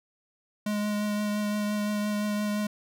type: tone with vibrato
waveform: square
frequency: 208.6 Hz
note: G#3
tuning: 8 cents sharp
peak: -27 dBFS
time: 0.66-2.67 s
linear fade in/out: 5 ms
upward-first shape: triangle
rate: 5.8 Hz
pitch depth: 16 cents each way
effects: none